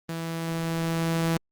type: tone with level ramp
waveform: sawtooth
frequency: 164.9 Hz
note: E3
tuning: 1 cent sharp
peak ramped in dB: -26 to -18 dBFS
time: 0.09-1.37 s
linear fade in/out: 2 ms
effects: Opus 24 kbps